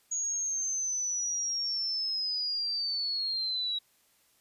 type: linear sweep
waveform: sine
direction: down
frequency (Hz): 6710 to 3855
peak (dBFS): -29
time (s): 0.11-3.79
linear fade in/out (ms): 10
effects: white hiss -67 dBFS RMS until 4.4 s + resampled to 32000 Hz